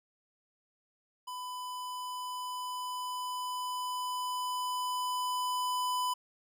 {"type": "tone with level ramp", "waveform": "square", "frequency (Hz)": 1000, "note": "B5", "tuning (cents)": 21, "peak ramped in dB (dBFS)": [-39, -30], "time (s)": [1.27, 6.14], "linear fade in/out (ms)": 10, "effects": []}